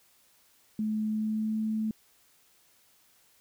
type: tone with pitch glide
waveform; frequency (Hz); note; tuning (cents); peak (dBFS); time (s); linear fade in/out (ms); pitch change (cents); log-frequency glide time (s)
sine; 215.5 to 218.1; A3 to A3; -36 to -15; -27; 0.79-1.91; 2; +21; 1.1-1.58
effects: white hiss -64 dBFS RMS until 3.4 s

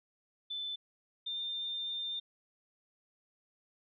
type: tone pair in turn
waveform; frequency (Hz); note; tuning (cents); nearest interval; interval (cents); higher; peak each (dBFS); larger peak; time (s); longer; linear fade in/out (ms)
sine; 3520 / 3604; A7 / A7; 0 / +41; unison; 41; second; -36 / -35; second; 0.5-0.76 / 1.26-2.2; second; 10
effects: none

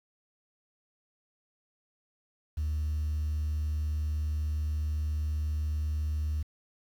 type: tone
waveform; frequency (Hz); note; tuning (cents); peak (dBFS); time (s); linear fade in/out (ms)
sine; 76.2; D#2; -36; -26; 2.57-6.43; 10
effects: tanh soft clip ceiling -26 dBFS + 9-bit

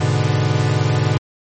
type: chord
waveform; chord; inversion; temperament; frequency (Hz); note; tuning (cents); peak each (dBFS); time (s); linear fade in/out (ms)
45% pulse; G# diminished; none; equal; 103.83 / 123.47 / 146.83; G#2 / B2 / D3; 0 / 0 / 0; -19; 0-1.18; 10
effects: MP3 32 kbps

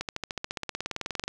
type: accelerating click train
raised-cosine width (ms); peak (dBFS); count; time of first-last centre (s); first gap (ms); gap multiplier
0.2; -14; 23; 0.01-1.28; 78; 0.97
effects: none

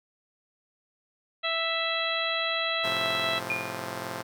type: harmonic tone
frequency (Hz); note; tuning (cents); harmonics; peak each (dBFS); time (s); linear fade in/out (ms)
659.3; E5; 0; 1 / 2 / 3 / 4 / 5 / 6; -33 / -33 / -33 / -33 / -33 / -33; 1.43-3.4; 20
type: chord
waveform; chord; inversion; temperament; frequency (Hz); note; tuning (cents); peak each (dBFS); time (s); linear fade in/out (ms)
5% pulse; F major; first; just; 109.13 / 130.96 / 174.61; A2 / C3 / F3; -14 / +2 / 0; -27 / -28 / -27; 2.83-4.23; 20
type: tone with exponential decay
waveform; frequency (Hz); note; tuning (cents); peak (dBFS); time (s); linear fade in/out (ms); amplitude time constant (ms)
sine; 2432; D#7; -40; -24; 3.5-3.93; 1; 92
effects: none

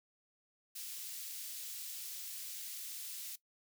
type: high-pass noise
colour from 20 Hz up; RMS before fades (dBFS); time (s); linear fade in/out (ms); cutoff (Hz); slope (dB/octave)
white; -45; 0.75-3.36; 10; 3200; 12
effects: noise-tail reverb RT60 0.1 s tail -18 dB re dry

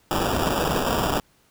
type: noise with sample-and-hold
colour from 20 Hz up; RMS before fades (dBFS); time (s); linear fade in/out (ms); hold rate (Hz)
blue; -23; 0.11-1.2; 0; 2100
effects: pink hiss -61 dBFS RMS until 1.5 s

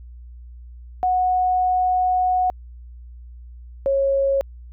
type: tone pair in turn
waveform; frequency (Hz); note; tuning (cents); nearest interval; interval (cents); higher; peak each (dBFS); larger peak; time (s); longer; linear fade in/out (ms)
sine; 734 / 547.8; F#5 / C#5; -14 / -21; perfect fourth; 507; first; -16; neither; 1.03-2.5 / 3.86-4.41; first; 0
effects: added 60 Hz sine -37 dBFS peak until 4.72 s

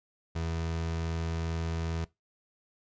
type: tone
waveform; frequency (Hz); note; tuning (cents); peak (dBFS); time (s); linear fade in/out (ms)
30% pulse; 82.41; E2; 0; -28; 0.35-2.05; 10
effects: noise-tail reverb RT60 0.2 s tail -21 dB re dry + resampled to 16000 Hz

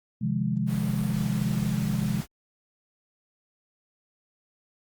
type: chord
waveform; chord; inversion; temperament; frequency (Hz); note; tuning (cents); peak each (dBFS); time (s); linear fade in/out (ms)
sine; F minor seventh; second; equal; 130.81 / 155.56 / 174.61 / 207.7; C3 / Eb3 / F3 / Ab3; 0 / 0 / 0 / 0; -29 / -32 / -30 / -28; 0.21-2.21; 10
type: noise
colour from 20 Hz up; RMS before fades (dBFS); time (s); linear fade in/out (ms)
pink; -40; 0.66-2.27; 50
effects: Opus 48 kbps

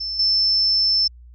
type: tone with level steps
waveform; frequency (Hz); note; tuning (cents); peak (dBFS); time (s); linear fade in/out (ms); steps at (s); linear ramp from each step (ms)
sine; 5300; E8; +9; -24 / -15; 0-1.08; 10; 0.19; 5
effects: added 60 Hz sine -41 dBFS peak until 1.34 s

